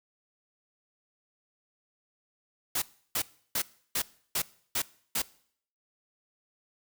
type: noise bursts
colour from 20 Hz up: white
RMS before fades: -29 dBFS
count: 7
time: 2.75-5.22 s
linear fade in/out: 5 ms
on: 70 ms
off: 330 ms
effects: noise-tail reverb RT60 0.6 s tail -21 dB re dry